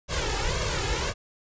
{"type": "noise with flanger", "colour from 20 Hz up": "pink", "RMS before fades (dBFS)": -27, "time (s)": [0.08, 1.14], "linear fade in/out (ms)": 50, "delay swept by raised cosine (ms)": [1.8, 2.35], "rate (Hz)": 1.9, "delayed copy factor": 0.8, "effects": ["resampled to 16000 Hz"]}